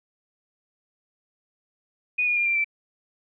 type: tone with pitch steps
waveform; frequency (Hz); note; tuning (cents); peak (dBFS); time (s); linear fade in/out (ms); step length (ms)
sine; 2472 / 2437 / 2402 / 2367 / 2333; D#7 / D#7 / D7 / D7 / D7; -12 / -37 / +38 / +13 / -12; -20; 2.18-2.645; 10; 93
effects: none